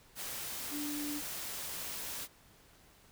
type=tone in noise; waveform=sine; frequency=293.7 Hz; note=D4; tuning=in tune; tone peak=-37 dBFS; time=0.7-1.22 s; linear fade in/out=50 ms; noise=white; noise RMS=-41 dBFS; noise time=0.15-2.28 s; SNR=+1 dB; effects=pink hiss -62 dBFS RMS until 3.11 s